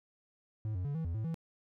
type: tone with pitch steps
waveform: triangle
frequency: 108.3 / 90.7 / 142.8 / 162.1 / 84 / 110 / 164 Hz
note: A2 / F#2 / D3 / E3 / E2 / A2 / E3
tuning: -27 / -34 / -48 / -29 / +33 / 0 / -9 cents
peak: -31 dBFS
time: 0.65-1.343 s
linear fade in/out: 0 ms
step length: 99 ms
effects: none